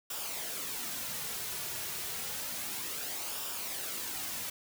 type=noise with flanger; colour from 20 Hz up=white; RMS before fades=-38 dBFS; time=0.1-4.5 s; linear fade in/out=5 ms; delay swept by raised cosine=0.47 to 3.87 ms; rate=0.3 Hz; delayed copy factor=-0.5; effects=none